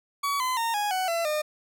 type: tone with pitch steps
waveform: 40% pulse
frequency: 1132 / 1020.2 / 919.5 / 828.7 / 746.8 / 673.1 / 606.6 Hz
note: C#6 / C6 / A#5 / G#5 / F#5 / E5 / D#5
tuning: +36 / -44 / -24 / -4 / +16 / +36 / -44 cents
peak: -24 dBFS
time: 0.23-1.42 s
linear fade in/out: 10 ms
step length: 170 ms
effects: none